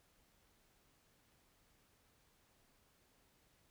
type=silence; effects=pink hiss -73 dBFS RMS until 3.7 s